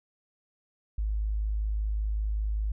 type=tone; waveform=sine; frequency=52.6 Hz; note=G#1; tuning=23 cents sharp; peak=-26 dBFS; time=0.98-2.72 s; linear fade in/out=5 ms; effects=none